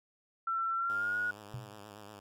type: tone with pitch glide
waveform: sine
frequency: 1346 to 1451 Hz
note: E6 to F#6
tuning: +36 to -34 cents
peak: -30 dBFS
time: 0.47-1.31 s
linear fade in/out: 5 ms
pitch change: +130 cents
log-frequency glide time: 0.75-1.18 s
type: tone with vibrato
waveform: 5% pulse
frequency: 103.83 Hz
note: G#2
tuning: in tune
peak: -37 dBFS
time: 0.89-2.2 s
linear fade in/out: 10 ms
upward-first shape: triangle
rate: 8.4 Hz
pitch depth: 83 cents each way
type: tone with exponential decay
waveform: sine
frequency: 123.47 Hz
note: B2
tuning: in tune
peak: -35 dBFS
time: 1.54-1.84 s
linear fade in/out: 0 ms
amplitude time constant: 65 ms
effects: none